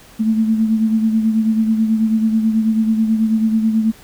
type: beating tone pair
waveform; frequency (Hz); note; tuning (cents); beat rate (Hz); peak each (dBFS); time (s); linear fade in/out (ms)
sine; 220 / 229.2; A3 / A#3; 0 / -29; 9.2; -13 / -22; 0.19-3.92; 20
effects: pink hiss -44 dBFS RMS until 4.03 s